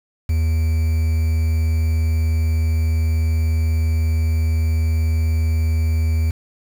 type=tone with quantisation; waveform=triangle; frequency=80.3 Hz; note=E2; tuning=45 cents flat; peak=-13 dBFS; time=0.29-6.31 s; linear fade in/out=5 ms; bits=6; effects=none